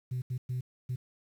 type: tone bursts at uneven times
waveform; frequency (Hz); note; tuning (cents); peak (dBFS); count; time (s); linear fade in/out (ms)
sine; 126.1; B2; +36; -29; 4; 0.11-0.22 / 0.3-0.38 / 0.49-0.61 / 0.89-0.96; 10
effects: tanh soft clip ceiling -28 dBFS + 10-bit